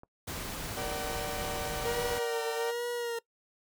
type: click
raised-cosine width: 1 ms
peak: -35 dBFS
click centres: 0.034 s
type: noise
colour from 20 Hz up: pink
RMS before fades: -38 dBFS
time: 0.27-2.19 s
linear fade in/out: 10 ms
type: chord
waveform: 35% pulse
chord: Bb augmented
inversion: none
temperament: equal with one note detuned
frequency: 466.2 / 587.3 / 756.4 Hz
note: Bb4 / D5 / F#5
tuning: 0 / 0 / +38 cents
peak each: -38 dBFS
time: 0.76-2.72 s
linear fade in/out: 20 ms
type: tone with vibrato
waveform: 40% pulse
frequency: 468.7 Hz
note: A#4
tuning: 9 cents sharp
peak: -31 dBFS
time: 1.85-3.19 s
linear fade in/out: 5 ms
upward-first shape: sine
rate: 1.2 Hz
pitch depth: 46 cents each way
effects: noise-tail reverb RT60 0.1 s tail -21 dB re dry